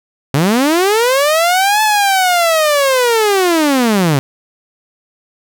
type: linear two-way sweep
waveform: sawtooth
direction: up then down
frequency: 129.9 to 870 to 129.9 Hz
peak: -6 dBFS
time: 0.34-4.19 s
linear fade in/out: 0 ms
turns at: 1.82 s
effects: none